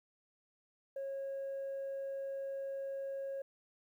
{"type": "tone", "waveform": "sine", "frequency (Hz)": 546, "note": "C#5", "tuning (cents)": -26, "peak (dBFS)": -36, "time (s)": [0.96, 3.42], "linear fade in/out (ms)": 5, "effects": ["tanh soft clip ceiling -36 dBFS", "12-bit"]}